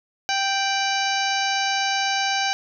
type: harmonic tone with a mistuned harmonic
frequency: 784 Hz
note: G5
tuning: in tune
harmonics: 1 / 2 / 3 / 4 / 5 / 6 / 7 / 8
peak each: -24 / -27 / -29 / -30 / -31 / -32 / -32 / -33 dBFS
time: 0.29-2.53 s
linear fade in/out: 0 ms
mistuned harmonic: 4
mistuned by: -95 cents
effects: none